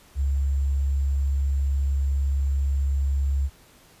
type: tone with sample-and-hold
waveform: sine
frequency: 69 Hz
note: C#2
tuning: 7 cents flat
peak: -20 dBFS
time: 0.15-3.5 s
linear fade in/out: 50 ms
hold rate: 7350 Hz
effects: pink hiss -54 dBFS RMS until 4 s + resampled to 32000 Hz